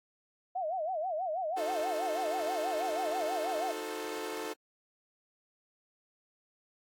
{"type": "tone with vibrato", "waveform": "sine", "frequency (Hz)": 684, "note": "F5", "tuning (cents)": -36, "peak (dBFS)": -31, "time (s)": [0.55, 3.72], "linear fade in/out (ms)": 10, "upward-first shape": "sine", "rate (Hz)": 6.2, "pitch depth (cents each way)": 200}
{"type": "chord", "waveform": "sawtooth", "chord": "D# diminished seventh", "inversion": "none", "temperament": "equal with one note detuned", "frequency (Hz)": [311.1, 362.2, 440, 523.3], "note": ["D#4", "F#4", "A4", "C5"], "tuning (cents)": [0, -37, 0, 0], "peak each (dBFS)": [-39, -39, -35, -41], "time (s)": [1.56, 4.54], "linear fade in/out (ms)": 20}
{"effects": ["AAC 64 kbps"]}